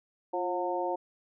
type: harmonic tone with a mistuned harmonic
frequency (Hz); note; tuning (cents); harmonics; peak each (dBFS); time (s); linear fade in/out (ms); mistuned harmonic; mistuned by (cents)
180; F#3; -47; 2 / 3 / 4 / 5; -34 / -34 / -34 / -34; 0.33-0.96; 10; 2; -50
effects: none